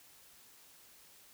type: silence
effects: white hiss -60 dBFS RMS until 1.33 s